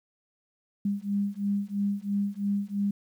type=beating tone pair; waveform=sine; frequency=200 / 203 Hz; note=G3 / G#3; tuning=+35 / -39 cents; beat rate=3 Hz; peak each=-29 dBFS; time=0.85-2.91 s; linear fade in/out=5 ms; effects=10-bit